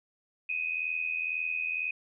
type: tone pair together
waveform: sine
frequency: 2489 / 2571 Hz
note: D#7 / E7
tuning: 0 / -44 cents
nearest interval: minor second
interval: 56 cents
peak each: -31 / -34 dBFS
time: 0.49-1.91 s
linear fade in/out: 5 ms
effects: none